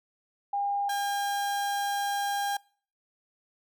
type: tone pair in turn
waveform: sine / 35% pulse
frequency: 806 / 806 Hz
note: G5 / G5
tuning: +48 / +48 cents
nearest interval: unison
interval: 0 cents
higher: neither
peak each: -26 dBFS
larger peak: neither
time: 0.53-0.89 / 0.89-2.57 s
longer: second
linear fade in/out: 5 ms
effects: noise-tail reverb RT60 0.5 s tail -26 dB re dry